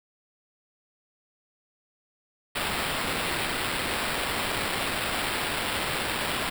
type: noise with sample-and-hold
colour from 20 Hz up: violet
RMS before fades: -29 dBFS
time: 2.55-6.5 s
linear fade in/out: 10 ms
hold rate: 6300 Hz
effects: none